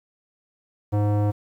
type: tone with low-pass filter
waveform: square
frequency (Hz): 103.83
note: G#2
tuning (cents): 0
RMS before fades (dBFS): -21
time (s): 0.92-1.32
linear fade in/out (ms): 20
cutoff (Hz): 720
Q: 1.3
effects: 9-bit